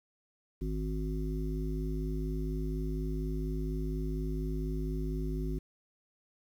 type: harmonic tone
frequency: 52.1 Hz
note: G#1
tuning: 6 cents sharp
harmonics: 1 / 3 / 5 / 7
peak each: -33 / -38 / -40 / -41 dBFS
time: 0.61-5.59 s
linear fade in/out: 10 ms
effects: 10-bit